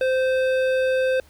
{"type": "tone with hard clipping", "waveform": "sine", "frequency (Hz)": 519, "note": "C5", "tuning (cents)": -14, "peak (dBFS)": -20, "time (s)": [0.01, 1.2], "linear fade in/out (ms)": 2, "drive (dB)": 12, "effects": ["added 73 Hz sine -52 dBFS peak until 1.29 s", "pink hiss -55 dBFS RMS until 1.29 s"]}